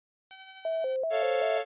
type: tone with tremolo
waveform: 5% pulse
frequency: 765 Hz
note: G5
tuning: 42 cents flat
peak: -30 dBFS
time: 0.31-0.96 s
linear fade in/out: 0 ms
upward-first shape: sine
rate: 12 Hz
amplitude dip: 40%
type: tone with vibrato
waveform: sine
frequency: 584 Hz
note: D5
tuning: 10 cents flat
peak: -27 dBFS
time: 0.65-1.58 s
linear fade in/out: 2 ms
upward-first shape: square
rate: 2.6 Hz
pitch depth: 190 cents each way
type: chord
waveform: 45% pulse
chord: A augmented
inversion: none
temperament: equal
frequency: 440 / 554.4 / 698.5 Hz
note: A4 / C#5 / E#5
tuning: 0 / 0 / 0 cents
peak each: -32 dBFS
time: 1.1-1.65 s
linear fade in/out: 50 ms
effects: resampled to 8000 Hz